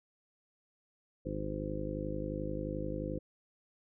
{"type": "harmonic tone", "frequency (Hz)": 51.4, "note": "G#1", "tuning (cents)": -17, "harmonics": [1, 2, 3, 4, 5, 6, 7, 8, 10], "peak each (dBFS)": [-42, -45, -42, -45, -47, -41, -45, -48, -41], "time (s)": [1.25, 3.19], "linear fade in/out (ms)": 10, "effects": []}